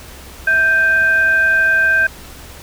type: tone with frequency modulation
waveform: sine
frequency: 1568 Hz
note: G6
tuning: in tune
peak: -10 dBFS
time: 0.47-2.07 s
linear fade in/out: 5 ms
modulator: 916 Hz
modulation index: 0.29
effects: added 68 Hz sine -39 dBFS peak until 2.62 s + pink hiss -37 dBFS RMS until 2.62 s

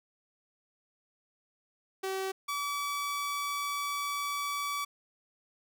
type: tone pair in turn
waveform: sawtooth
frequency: 382.7 / 1146.8 Hz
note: G4 / D6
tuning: -42 / -42 cents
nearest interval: octave + perfect fifth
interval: 1900 cents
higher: second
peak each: -28 dBFS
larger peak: neither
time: 2.03-2.32 / 2.48-4.85 s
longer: second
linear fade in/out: 10 ms
effects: none

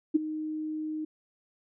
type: tone with ADSR envelope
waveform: sine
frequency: 310 Hz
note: D#4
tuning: 6 cents flat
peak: -16 dBFS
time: 0.14-1.05 s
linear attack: 17 ms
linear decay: 15 ms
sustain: -15 dB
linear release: 7 ms
effects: none

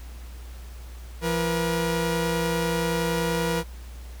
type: tone pair together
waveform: sawtooth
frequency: 170 / 479.6 Hz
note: F3 / A#4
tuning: -46 / +49 cents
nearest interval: octave + tritone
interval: 1795 cents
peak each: -22 dBFS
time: 1.21-3.64 s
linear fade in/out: 50 ms
effects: added 60 Hz sine -37 dBFS peak until 4.2 s + pink hiss -50 dBFS RMS until 4.2 s

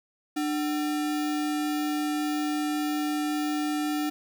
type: tone with sample-and-hold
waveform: sine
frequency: 299.1 Hz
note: D4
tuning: 32 cents sharp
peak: -25 dBFS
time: 0.36-4.1 s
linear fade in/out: 10 ms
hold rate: 1050 Hz
effects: none

